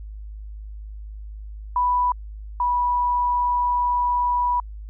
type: tone pair in turn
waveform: sine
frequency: 987.8 / 978.7 Hz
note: B5 / B5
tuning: 0 / -16 cents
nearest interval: unison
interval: 16 cents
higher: first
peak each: -17 / -18 dBFS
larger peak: first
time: 1.76-2.12 / 2.6-4.6 s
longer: second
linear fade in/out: 2 ms
effects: added 52 Hz sine -33 dBFS peak until 4.89 s